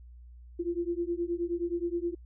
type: beating tone pair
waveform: sine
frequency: 340 / 349.5 Hz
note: F4 / F4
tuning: -46 / +1 cents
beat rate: 9.5 Hz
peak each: -32 / -32 dBFS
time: 0.59-2.15 s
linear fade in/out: 10 ms
effects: added 60 Hz sine -47 dBFS peak until 2.25 s